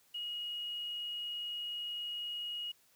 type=tone with quantisation; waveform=sine; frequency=2889 Hz; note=F#7; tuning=42 cents flat; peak=-37 dBFS; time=0.14-2.72 s; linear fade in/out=10 ms; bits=10; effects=white hiss -68 dBFS RMS until 2.95 s